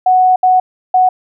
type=tone bursts at uneven times; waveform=sine; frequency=740 Hz; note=F#5; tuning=in tune; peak=-6 dBFS; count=3; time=0.06-0.36 / 0.43-0.6 / 0.94-1.09 s; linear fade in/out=5 ms; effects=none